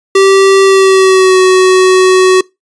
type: tone with pitch glide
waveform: square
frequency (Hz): 388.5 to 372.7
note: G4 to F#4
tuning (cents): -16 to +13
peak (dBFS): -4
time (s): 0.15-2.41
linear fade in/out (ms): 5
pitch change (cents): -71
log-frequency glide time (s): 0.64-1.39
effects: noise-tail reverb RT60 0.2 s tail -23 dB re dry + resampled to 22050 Hz